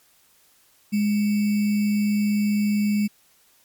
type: tone with sample-and-hold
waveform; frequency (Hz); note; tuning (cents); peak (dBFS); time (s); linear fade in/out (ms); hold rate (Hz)
sine; 207.7; G#3; 0; -18; 0.92-3.08; 20; 2450
effects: white hiss -59 dBFS RMS until 3.64 s + MP3 96 kbps